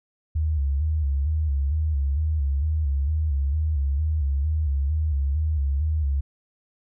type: tone with vibrato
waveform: sine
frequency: 73.42 Hz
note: D2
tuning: in tune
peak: -20 dBFS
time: 0.35-6.21 s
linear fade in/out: 10 ms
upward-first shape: square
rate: 2.2 Hz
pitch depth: 100 cents each way
effects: none